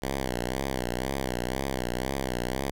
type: tone with vibrato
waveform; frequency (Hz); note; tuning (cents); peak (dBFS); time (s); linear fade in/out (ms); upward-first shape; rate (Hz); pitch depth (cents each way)
5% pulse; 64; C2; -38; -17; 0.02-2.71; 5; sine; 2; 120
effects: none